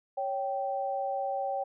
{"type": "tone pair together", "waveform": "sine", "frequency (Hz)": [554.4, 779.3], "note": ["C#5", "G5"], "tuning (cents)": [0, -10], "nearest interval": "tritone", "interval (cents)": 590, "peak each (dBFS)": [-33, -31], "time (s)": [0.17, 1.64], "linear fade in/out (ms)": 10, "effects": []}